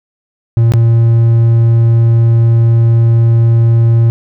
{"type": "tone with dropouts", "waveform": "triangle", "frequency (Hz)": 115.5, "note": "A#2", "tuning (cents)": -16, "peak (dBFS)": -3, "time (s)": [0.57, 4.1], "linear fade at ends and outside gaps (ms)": 0, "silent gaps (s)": [0.72, 0.737], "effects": []}